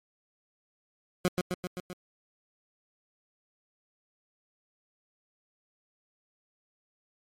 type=tone with echo; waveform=20% pulse; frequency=180.8 Hz; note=F#3; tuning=40 cents flat; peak=-18 dBFS; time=1.25-1.28 s; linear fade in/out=0 ms; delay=130 ms; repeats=5; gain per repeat=-3 dB; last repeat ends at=1.93 s; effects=MP3 64 kbps